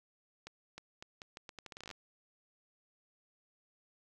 accelerating click train, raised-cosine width 0.2 ms, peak -29 dBFS, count 17, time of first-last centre 0.47-1.912 s, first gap 310 ms, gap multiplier 0.79, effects none

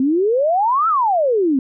sine exponential two-way sweep, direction up then down, 252.8 to 1362 to 252.8 Hz, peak -13 dBFS, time 0-1.59 s, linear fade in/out 2 ms, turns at 0.88 s, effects none

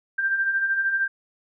sine beating tone pair, 1568 / 1581 Hz, G6 / G6, 0 / +14 cents, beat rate 13 Hz, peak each -30 / -21 dBFS, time 0.18-1.08 s, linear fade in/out 10 ms, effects none

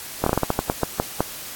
slowing click train, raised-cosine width 1 ms, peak -4 dBFS, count 12, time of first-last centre 0.24-1.206 s, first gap 24 ms, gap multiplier 1.24, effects white hiss -35 dBFS RMS until 1.55 s + AAC 64 kbps

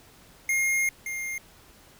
square tone pair in turn, 2135 / 2120 Hz, C7 / C7, +34 / +22 cents, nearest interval unison, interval 12 cents, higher first, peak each -23 / -31 dBFS, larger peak first, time 0.49-0.89 / 1.06-1.38 s, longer first, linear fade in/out 2 ms, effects pink hiss -54 dBFS RMS until 1.99 s

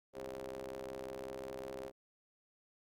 sawtooth ring-modulated tone, 65.41 Hz, C2, in tune, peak -36 dBFS, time 0.13-1.92 s, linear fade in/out 50 ms, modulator 468 Hz, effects Opus 48 kbps

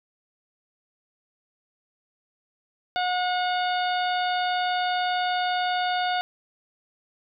harmonic tone with a mistuned harmonic, 725 Hz, F#5, 35 cents flat, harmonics 1 / 2 / 3 / 4 / 5 / 6, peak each -24 / -30 / -37 / -35 / -34 / -40 dBFS, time 2.96-6.21 s, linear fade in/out 0 ms, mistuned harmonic 6, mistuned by +69 cents, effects none

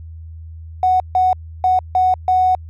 triangle tone bursts at uneven times, 740 Hz, F#5, in tune, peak -7 dBFS, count 5, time 0.83-1 / 1.15-1.33 / 1.64-1.79 / 1.95-2.14 / 2.28-2.55 s, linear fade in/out 2 ms, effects tanh soft clip ceiling -9 dBFS + added 81 Hz sine -31 dBFS peak until 2.69 s

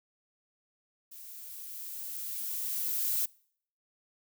violet noise with level ramp, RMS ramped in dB -48 to -29 dBFS, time 1.11-3.26 s, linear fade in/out 10 ms, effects noise-tail reverb RT60 0.6 s tail -25 dB re dry

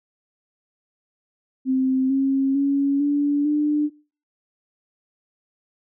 sine tone with pitch steps, 261.6 / 270.2 / 279.1 / 288.3 / 297.7 Hz, C4 / C#4 / C#4 / D4 / D4, 0 / -44 / +12 / -32 / +24 cents, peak -17 dBFS, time 1.65-3.9 s, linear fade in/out 50 ms, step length 450 ms, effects noise-tail reverb RT60 0.4 s tail -25 dB re dry

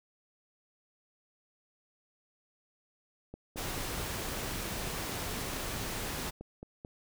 click train, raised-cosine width 2 ms, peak -30 dBFS, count 17, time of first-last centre 3.34-6.849 s, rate 4.56 Hz
pink noise, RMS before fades -37 dBFS, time 3.56-6.31 s, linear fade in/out 20 ms
effects none

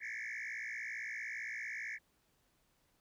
sine tone with frequency modulation, 1981 Hz, B6, 5 cents sharp, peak -37 dBFS, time 0-1.99 s, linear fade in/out 50 ms, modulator 57.7 Hz, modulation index 5.1, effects tanh soft clip ceiling -39 dBFS + pink hiss -75 dBFS RMS until 3 s

